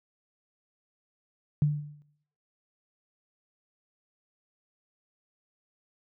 sine tone with exponential decay, 147.8 Hz, D3, 11 cents sharp, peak -17 dBFS, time 1.62-2.02 s, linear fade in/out 0 ms, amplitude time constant 86 ms, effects noise-tail reverb RT60 0.7 s tail -18 dB re dry + high-pass 80 Hz 12 dB/octave

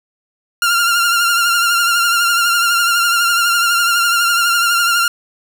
sawtooth tone with vibrato, 1393 Hz, F6, 5 cents flat, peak -8 dBFS, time 0.62-5.08 s, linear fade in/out 2 ms, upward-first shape triangle, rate 12 Hz, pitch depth 47 cents each way, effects none

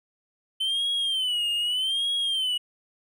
triangle tone with vibrato, 3062 Hz, G7, 41 cents flat, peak -22 dBFS, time 0.6-2.58 s, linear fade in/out 10 ms, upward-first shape sine, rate 0.82 Hz, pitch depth 130 cents each way, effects none

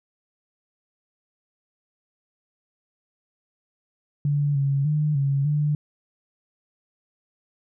sine tone with pitch steps, 144.6 / 138.8 / 150.9 / 138.8 / 148.5 Hz, D3 / C#3 / D3 / C#3 / D3, -27 / +3 / +47 / +3 / +20 cents, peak -19 dBFS, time 4.25-5.75 s, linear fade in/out 2 ms, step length 300 ms, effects none

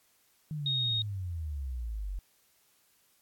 sine exponential sweep, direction down, 157.6 to 44.7 Hz, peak -33 dBFS, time 0.51-2.19 s, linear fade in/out 0 ms
sine tone, 3729 Hz, A#7, in tune, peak -28 dBFS, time 0.66-1.02 s, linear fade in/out 2 ms
effects white hiss -68 dBFS RMS until 3.21 s + AAC 64 kbps

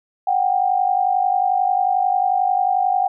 sine tone pair together, 735.8 / 787 Hz, F#5 / G5, -10 / +7 cents, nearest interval minor second, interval 117 cents, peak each -18 dBFS, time 0.27-3.08 s, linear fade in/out 5 ms, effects none

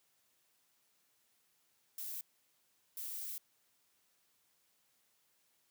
violet noise bursts at uneven times, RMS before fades -43 dBFS, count 2, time 1.98-2.21 / 2.97-3.38 s, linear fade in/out 2 ms, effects white hiss -75 dBFS RMS until 5.7 s + high-pass 80 Hz 12 dB/octave

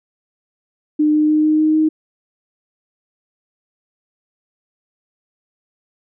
sine tone with pitch steps, 302.5 / 304.4 / 306.4 / 308.3 / 310.3 / 312.3 Hz, D#4 / D#4 / D#4 / D#4 / D#4 / D#4, -49 / -38 / -27 / -16 / -5 / +7 cents, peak -11 dBFS, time 0.99-1.89 s, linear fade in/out 10 ms, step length 150 ms, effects none

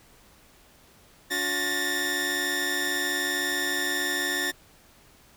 sawtooth tone cluster, 285 / 358.6 / 1772 / 1873 Hz, C#4 / F4 / A6 / A#6, +48 / +46 / +12 / +8 cents, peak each -32 / -31 / -24 / -28 dBFS, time 1.3-4.52 s, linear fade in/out 20 ms, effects pink hiss -56 dBFS RMS until 5.36 s

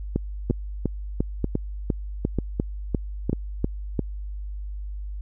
two click trains, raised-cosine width 3 ms, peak -10 / -9 dBFS, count 4 / 12, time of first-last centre 0.5-3.33 / 0.16-3.993 s, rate 1.06 / 2.87 Hz, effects added 50 Hz sine -30 dBFS peak until 5.21 s

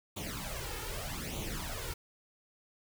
pink noise with flanger, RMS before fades -39 dBFS, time 0.16-1.94 s, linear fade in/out 10 ms, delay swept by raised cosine 0.29 to 2.29 ms, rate 0.82 Hz, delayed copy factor +0.75, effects none

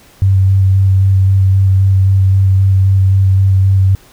sine tone with vibrato, 96.1 Hz, G2, 34 cents flat, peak -6 dBFS, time 0.22-3.95 s, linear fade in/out 0 ms, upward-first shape square, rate 3.8 Hz, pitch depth 12 cents each way, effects pink hiss -44 dBFS RMS until 4.12 s

